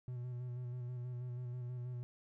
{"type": "tone with vibrato", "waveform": "triangle", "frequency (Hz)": 123.47, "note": "B2", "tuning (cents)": 0, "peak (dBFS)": -38, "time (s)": [0.08, 2.03], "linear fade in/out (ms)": 0, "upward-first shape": "square", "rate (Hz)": 6.2, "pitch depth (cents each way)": 25, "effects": []}